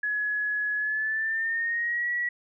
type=tone with pitch glide; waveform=sine; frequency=1690 to 1930.1 Hz; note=G#6 to B6; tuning=+30 to -40 cents; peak=-25 dBFS; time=0.03-2.29 s; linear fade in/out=5 ms; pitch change=+230 cents; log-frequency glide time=0.76-2.1 s; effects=none